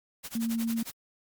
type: noise with tremolo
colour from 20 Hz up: white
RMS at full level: -38 dBFS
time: 0.23-0.92 s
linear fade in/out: 20 ms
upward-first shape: sine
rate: 11 Hz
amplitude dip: 95%
type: tone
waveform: sine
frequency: 228.8 Hz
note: A#3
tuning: 32 cents flat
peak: -27 dBFS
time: 0.35-0.83 s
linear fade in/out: 5 ms
effects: Opus 48 kbps